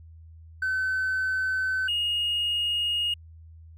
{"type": "tone pair in turn", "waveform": "triangle", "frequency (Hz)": [1524, 2863], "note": ["G6", "F7"], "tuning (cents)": [-49, 42], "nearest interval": "major seventh", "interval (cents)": 1091, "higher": "second", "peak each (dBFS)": [-21, -21], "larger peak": "neither", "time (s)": [[0.62, 1.88], [1.88, 3.14]], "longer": "neither", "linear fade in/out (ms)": 5, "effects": ["tanh soft clip ceiling -20 dBFS", "added 81 Hz sine -45 dBFS peak until 3.77 s"]}